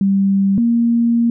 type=tone pair in turn; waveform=sine; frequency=196 / 234 Hz; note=G3 / A#3; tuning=0 / +7 cents; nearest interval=minor third; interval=307 cents; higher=second; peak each=-11 dBFS; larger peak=neither; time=0.01-0.58 / 0.58-1.3 s; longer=second; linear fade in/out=2 ms; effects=none